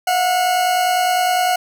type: tone pair together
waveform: 40% pulse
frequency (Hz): 679 / 728.9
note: F5 / F#5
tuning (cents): -49 / -26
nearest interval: minor second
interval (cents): 123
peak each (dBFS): -24 / -14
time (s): 0.07-1.56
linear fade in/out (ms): 5
effects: none